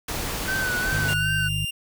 pink noise, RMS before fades -29 dBFS, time 0.08-1.14 s, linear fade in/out 5 ms
triangle tone with vibrato, 1510 Hz, F#6, 35 cents sharp, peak -22 dBFS, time 0.47-1.49 s, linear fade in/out 20 ms, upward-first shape sine, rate 2.6 Hz, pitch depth 49 cents each way
harmonic tone, 50.4 Hz, G1, 49 cents sharp, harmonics 1 / 2 / 3, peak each -34 / -28 / -28 dBFS, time 0.91-1.65 s, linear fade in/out 5 ms
45% pulse tone, 2794 Hz, F7, in tune, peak -27 dBFS, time 1.08-1.71 s, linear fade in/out 10 ms
effects none

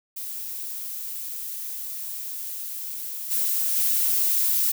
violet noise with level steps, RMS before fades -33 / -24 / -22 dBFS, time 0.16-4.72 s, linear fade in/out 10 ms, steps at 3.3 / 3.75 s, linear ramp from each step 20 ms, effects none

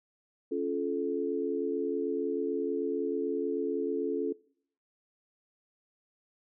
sine chord, Db augmented, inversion none, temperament just, 277.2 / 346.5 / 433.1 Hz, Db4 / F4 / A4, 0 / -14 / -27 cents, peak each -34 / -34 / -32 dBFS, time 0.51-4.33 s, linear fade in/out 10 ms, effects noise-tail reverb RT60 0.6 s tail -22 dB re dry

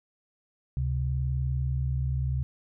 sine tone pair together, 70.3 / 130.81 Hz, C#2 / C3, +25 / 0 cents, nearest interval major seventh, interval 1075 cents, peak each -28 dBFS, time 0.77-2.43 s, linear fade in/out 0 ms, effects none

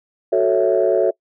sine chord, F# minor seventh, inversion none, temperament equal, 370 / 440 / 554.4 / 659.3 Hz, F#4 / A4 / C#5 / E5, 0 / 0 / 0 / 0 cents, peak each -18 dBFS, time 0.32-1.11 s, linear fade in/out 10 ms, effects noise-tail reverb RT60 0.1 s tail -24 dB re dry + tanh soft clip ceiling -5 dBFS

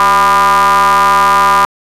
square ring-modulated tone, 103.5 Hz, G#2, 5 cents flat, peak -4 dBFS, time 0-1.65 s, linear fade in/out 0 ms, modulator 1100 Hz, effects resampled to 32000 Hz + 7-bit

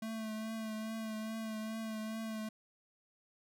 square tone with vibrato, 220 Hz, A3, in tune, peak -39 dBFS, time 0.02-2.49 s, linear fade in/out 5 ms, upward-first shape triangle, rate 2.4 Hz, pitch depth 32 cents each way, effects none

